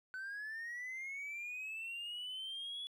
triangle linear sweep, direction up, 1502 to 3410 Hz, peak -39 dBFS, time 0.14-2.87 s, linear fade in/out 0 ms, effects tanh soft clip ceiling -36 dBFS

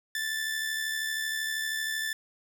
sawtooth tone with amplitude modulation, 1760 Hz, A6, in tune, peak -24 dBFS, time 0.15-2.13 s, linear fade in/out 2 ms, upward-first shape sine, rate 72.8 Hz, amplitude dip 45%, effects none

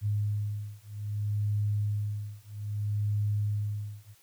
sine beating tone pair, 103.7 / 104.32 Hz, G#2 / G#2, -2 / +8 cents, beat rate 0.62 Hz, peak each -31 dBFS, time 0.01-4.15 s, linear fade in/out 50 ms, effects white hiss -62 dBFS RMS until 4.22 s

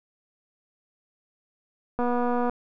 click train, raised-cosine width 1 ms, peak -14 dBFS, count 124, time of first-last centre 1.99-2.496 s, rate 243 Hz, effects none

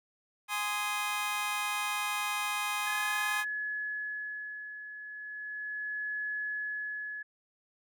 20% pulse chord, Ab major, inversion none, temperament just, 830.6 / 1038.3 / 1245.9 Hz, Ab5 / C6 / Eb6, 0 / -14 / +2 cents, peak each -31 dBFS, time 0.48-3.45 s, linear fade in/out 50 ms
sine tone with tremolo, 1700 Hz, G#6, 40 cents sharp, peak -32 dBFS, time 2.86-7.23 s, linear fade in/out 10 ms, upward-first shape sine, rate 0.36 Hz, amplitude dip 65%
effects none

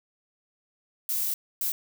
violet noise bursts at uneven times, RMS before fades -28 dBFS, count 2, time 1.09-1.34 / 1.61-1.72 s, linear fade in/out 2 ms, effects none

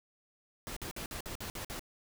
pink noise bursts, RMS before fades -41 dBFS, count 8, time 0.67-1.794 s, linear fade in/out 0 ms, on 95 ms, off 52 ms, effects none

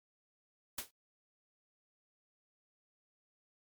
white noise with exponential decay, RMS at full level -34 dBFS, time 0.78-0.91 s, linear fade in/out 5 ms, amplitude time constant 27 ms, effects MP3 96 kbps

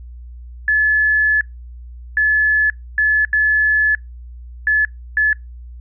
sine tone bursts at uneven times, 1720 Hz, A6, 40 cents flat, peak -11 dBFS, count 6, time 0.68-1.41 / 2.17-2.7 / 2.98-3.25 / 3.33-3.95 / 4.67-4.85 / 5.17-5.33 s, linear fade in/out 2 ms, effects noise-tail reverb RT60 0.2 s tail -26 dB re dry + added 60 Hz sine -32 dBFS peak until 5.8 s

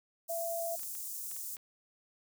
white high-pass noise, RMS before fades -41 dBFS, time 0.28-1.57 s, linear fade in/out 20 ms, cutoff 6500 Hz, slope 24 dB/octave
sine tone, 671 Hz, E5, 31 cents sharp, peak -34 dBFS, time 0.29-0.76 s, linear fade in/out 10 ms
clicks, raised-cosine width 0.2 ms, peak -35 dBFS, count 6, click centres 0.795 / 0.833 / 0.952 / 1.314 / 1.365 / 1.568 s
effects none

